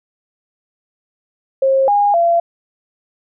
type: tone with pitch steps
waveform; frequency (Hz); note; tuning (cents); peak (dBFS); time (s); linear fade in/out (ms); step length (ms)
sine; 536 / 817 / 682; C5 / G#5 / F5; +42 / -29 / -41; -10; 1.62-2.4; 5; 260
effects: none